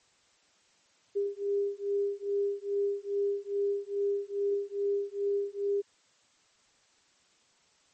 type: beating tone pair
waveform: sine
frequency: 401.2 / 403.6 Hz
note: G4 / G#4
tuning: +40 / -49 cents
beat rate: 2.4 Hz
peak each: -31 dBFS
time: 1.15-5.82 s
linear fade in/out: 20 ms
effects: white hiss -66 dBFS RMS until 7.93 s + MP3 32 kbps